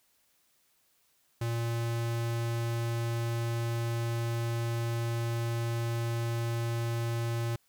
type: tone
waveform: square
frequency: 116.54 Hz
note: A#2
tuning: in tune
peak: -30 dBFS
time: 1.41-7.56 s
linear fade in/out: 5 ms
effects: white hiss -70 dBFS RMS until 7.68 s